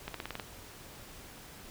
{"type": "accelerating click train", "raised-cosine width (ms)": 0.3, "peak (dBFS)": -21, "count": 7, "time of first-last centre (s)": [0.08, 0.398], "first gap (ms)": 63, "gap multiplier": 0.93, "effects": ["pink hiss -50 dBFS RMS until 1.7 s"]}